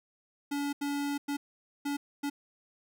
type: tone bursts at uneven times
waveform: square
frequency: 285.4 Hz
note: D4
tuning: 49 cents flat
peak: -31 dBFS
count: 5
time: 0.51-0.73 / 0.81-1.18 / 1.28-1.37 / 1.85-1.97 / 2.23-2.3 s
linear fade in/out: 10 ms
effects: none